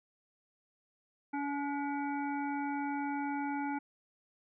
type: harmonic tone with a mistuned harmonic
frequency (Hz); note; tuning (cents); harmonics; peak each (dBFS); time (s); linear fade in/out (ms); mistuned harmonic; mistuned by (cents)
284; C#4; +42; 1 / 3 / 5 / 7 / 8; -35 / -37 / -44 / -52 / -48; 1.33-3.79; 10; 5; +29
effects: none